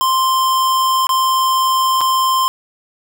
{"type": "tone with dropouts", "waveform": "square", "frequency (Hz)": 1046.5, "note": "C6", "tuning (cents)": 0, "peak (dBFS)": -13, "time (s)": [0.01, 2.48], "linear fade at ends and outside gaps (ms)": 0, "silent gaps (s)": [[1.069, 1.092], [2.008, 2.013]], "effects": []}